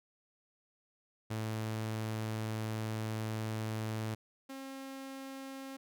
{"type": "tone pair in turn", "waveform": "sawtooth", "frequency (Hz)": [109.8, 269.1], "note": ["A2", "C4"], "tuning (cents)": [-3, 49], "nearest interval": "octave + major third", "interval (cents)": 1552, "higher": "second", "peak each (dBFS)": [-31, -39], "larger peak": "first", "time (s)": [[1.3, 4.15], [4.49, 5.77]], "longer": "first", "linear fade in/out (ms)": 10, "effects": []}